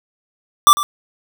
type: tone with echo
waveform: square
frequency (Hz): 1173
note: D6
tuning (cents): -2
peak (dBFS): -5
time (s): 0.67-0.73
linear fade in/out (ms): 0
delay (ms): 100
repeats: 1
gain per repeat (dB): -14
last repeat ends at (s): 0.83
effects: none

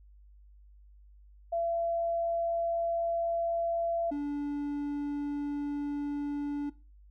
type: tone pair in turn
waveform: sine / triangle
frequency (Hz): 676 / 288.8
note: E5 / D4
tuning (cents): +43 / -29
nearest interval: octave + minor third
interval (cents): 1472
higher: first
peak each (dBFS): -28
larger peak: neither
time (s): 1.52-4.11 / 4.11-6.7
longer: neither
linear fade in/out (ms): 10
effects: noise-tail reverb RT60 0.3 s tail -18 dB re dry + added 50 Hz sine -53 dBFS peak until 7.1 s

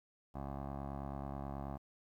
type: tone with low-pass filter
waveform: 15% pulse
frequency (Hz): 69.3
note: C#2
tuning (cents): 0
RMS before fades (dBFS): -43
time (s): 0.34-1.78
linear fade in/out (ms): 20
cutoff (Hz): 900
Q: 3.4
effects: 12-bit

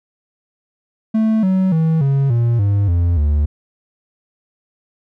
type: tone with pitch steps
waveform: triangle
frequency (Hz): 220 / 188.23 / 161.05 / 137.79 / 117.9 / 100.87 / 86.3 / 73.84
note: A3 / F#3 / E3 / C#3 / A#2 / G2 / F2 / D2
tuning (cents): 0 / +30 / -40 / -10 / +20 / +50 / -20 / +10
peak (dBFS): -10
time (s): 1.14-3.46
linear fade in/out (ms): 10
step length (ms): 290
effects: none

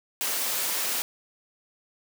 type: high-pass noise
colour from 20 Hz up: white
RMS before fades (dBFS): -28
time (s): 0.21-1.02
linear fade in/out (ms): 0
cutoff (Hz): 290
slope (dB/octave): 12
effects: none

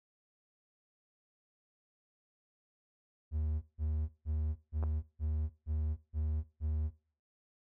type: tone bursts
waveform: triangle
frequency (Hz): 77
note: D#2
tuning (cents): -17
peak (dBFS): -29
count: 8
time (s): 3.31-6.91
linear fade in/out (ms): 50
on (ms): 310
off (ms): 160
type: clicks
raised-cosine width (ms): 1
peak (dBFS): -32 / -29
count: 2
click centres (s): 4.827 / 4.837
effects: noise-tail reverb RT60 0.4 s tail -19 dB re dry

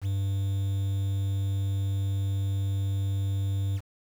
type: tone with quantisation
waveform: triangle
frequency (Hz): 98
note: G2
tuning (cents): 0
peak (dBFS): -23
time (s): 0.01-3.81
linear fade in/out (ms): 50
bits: 8
effects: none

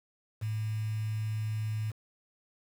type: tone with quantisation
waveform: sine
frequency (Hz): 108.3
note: A2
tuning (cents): -27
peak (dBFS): -30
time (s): 0.41-1.92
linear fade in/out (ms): 20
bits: 8
effects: none

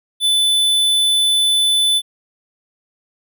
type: tone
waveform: square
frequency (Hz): 3500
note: A7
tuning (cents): -10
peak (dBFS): -13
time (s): 0.2-2.02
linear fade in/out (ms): 50
effects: none

